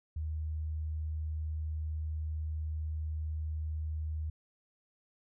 sine tone, 77.78 Hz, D#2, in tune, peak -33 dBFS, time 0.16-4.3 s, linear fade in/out 5 ms, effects none

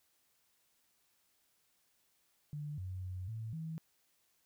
sine tone with pitch steps, 148 / 92.8 / 92 / 111.5 / 160.9 Hz, D3 / F#2 / F#2 / A2 / E3, +14 / +6 / -9 / +23 / -42 cents, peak -39 dBFS, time 2.53-3.78 s, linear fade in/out 0 ms, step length 250 ms, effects white hiss -75 dBFS RMS until 4.45 s

